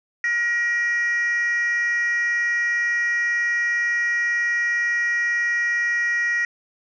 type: tone with frequency modulation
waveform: sine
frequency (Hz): 1899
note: A#6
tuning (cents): +32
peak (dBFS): -17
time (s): 0.24-6.45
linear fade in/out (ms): 2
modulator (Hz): 481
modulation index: 0.38
effects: tanh soft clip ceiling -17 dBFS